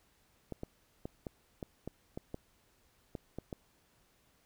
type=clicks; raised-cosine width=2 ms; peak=-26 dBFS; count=11; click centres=0.523 / 0.634 / 1.055 / 1.268 / 1.628 / 1.876 / 2.175 / 2.344 / 3.152 / 3.386 / 3.528 s; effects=pink hiss -70 dBFS RMS until 4.45 s